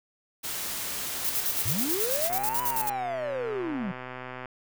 white noise, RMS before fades -33 dBFS, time 0.43-2.3 s, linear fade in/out 20 ms
violet noise with tremolo, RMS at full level -28 dBFS, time 1.24-2.9 s, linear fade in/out 10 ms, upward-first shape square, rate 9.2 Hz, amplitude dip 75%
triangle linear two-way sweep, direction up then down, 86 to 998 to 169.2 Hz, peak -27 dBFS, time 1.65-3.92 s, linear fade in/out 10 ms, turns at 2.62 s
click train, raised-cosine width 0.5 ms, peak -23 dBFS, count 275, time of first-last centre 2.3-4.457 s, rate 127 Hz
effects none

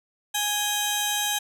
20% pulse tone cluster, 830 / 3152 / 3837 Hz, G#5 / G7 / A#7, -1 / +9 / +49 cents, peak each -23 dBFS, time 0.34-1.39 s, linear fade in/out 10 ms, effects none

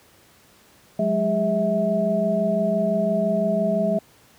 sine tone cluster, 182.1 / 208 / 406 / 650 Hz, F#3 / G#3 / G#4 / E5, -27 / +3 / -39 / -24 cents, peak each -26 / -24 / -30 / -21 dBFS, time 0.99-3.99 s, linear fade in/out 5 ms, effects pink hiss -54 dBFS RMS until 4.38 s + high-pass 80 Hz 12 dB/octave

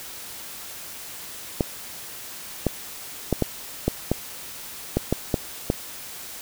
clicks, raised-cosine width 2 ms, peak -6 dBFS, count 10, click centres 1.608 / 2.667 / 3.327 / 3.423 / 3.88 / 4.116 / 4.97 / 5.126 / 5.342 / 5.701 s, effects white hiss -38 dBFS RMS until 6.41 s

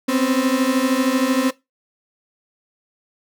35% pulse beating tone pair, 254.1 / 267.1 Hz, B3 / C4, +49 / +36 cents, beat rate 13 Hz, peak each -18 / -17 dBFS, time 0.08-1.51 s, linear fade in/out 10 ms, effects noise-tail reverb RT60 0.2 s tail -19 dB re dry

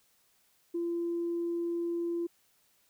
sine tone, 341.4 Hz, F4, 39 cents flat, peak -29 dBFS, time 0.74-2.27 s, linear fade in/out 10 ms, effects tanh soft clip ceiling -25 dBFS + white hiss -69 dBFS RMS until 2.89 s

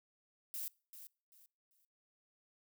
violet noise with echo, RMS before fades -42 dBFS, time 0.54-0.68 s, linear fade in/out 0 ms, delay 390 ms, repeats 3, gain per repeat -11 dB, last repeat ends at 1.85 s, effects noise-tail reverb RT60 0.4 s tail -25 dB re dry

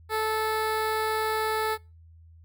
15% pulse tone with notch filter, 436.4 Hz, A4, 14 cents flat, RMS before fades -27 dBFS, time 0.09-1.78 s, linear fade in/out 50 ms, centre 6700 Hz, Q 1.2, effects noise-tail reverb RT60 0.3 s tail -25 dB re dry + added 82 Hz sine -49 dBFS peak until 2.44 s

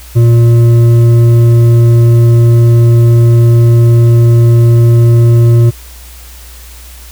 sine tone with hard clipping, 117.4 Hz, A#2, 13 cents sharp, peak -4 dBFS, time 0.15-5.71 s, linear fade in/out 20 ms, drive 7 dB, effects added 60 Hz sine -30 dBFS peak until 7.11 s + white hiss -35 dBFS RMS until 7.11 s

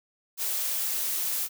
blue noise with high-pass filter sweep, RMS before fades -29 dBFS, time 0.37-1.49 s, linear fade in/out 50 ms, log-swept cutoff 500 to 320 Hz, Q 1.6, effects none

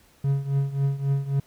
triangle tone with tremolo, 138.59 Hz, C#3, in tune, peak -16 dBFS, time 0.24-1.4 s, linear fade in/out 5 ms, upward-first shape triangle, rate 3.7 Hz, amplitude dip 85%, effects pink hiss -58 dBFS RMS until 1.46 s

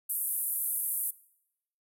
pink band-pass noise, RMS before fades -32 dBFS, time 0.09-1.11 s, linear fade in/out 10 ms, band 10000 to 14000 Hz, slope 48 dB/octave, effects noise-tail reverb RT60 0.8 s tail -21 dB re dry

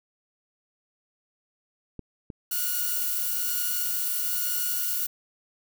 clicks, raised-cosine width 3 ms, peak -24 dBFS, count 2, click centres 1.993 / 2.302 s
violet noise, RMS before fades -28 dBFS, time 2.51-5.07 s, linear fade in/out 10 ms
5% pulse tone with tremolo, 1446 Hz, F#6, 40 cents flat, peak -22 dBFS, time 2.51-5.06 s, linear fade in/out 2 ms, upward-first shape sine, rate 1.1 Hz, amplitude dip 50%
effects none

